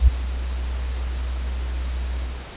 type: tone with ADSR envelope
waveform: sine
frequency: 62 Hz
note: B1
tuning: 7 cents sharp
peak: -6 dBFS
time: 0-2.52 s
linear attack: 76 ms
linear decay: 10 ms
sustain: -17 dB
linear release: 330 ms
effects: pink hiss -38 dBFS RMS until 2.56 s + resampled to 8000 Hz